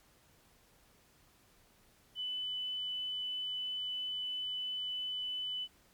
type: tone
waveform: sine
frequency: 2999 Hz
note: F#7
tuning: 23 cents sharp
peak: -35 dBFS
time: 2.15-5.68 s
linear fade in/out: 50 ms
effects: pink hiss -66 dBFS RMS until 5.93 s + MP3 96 kbps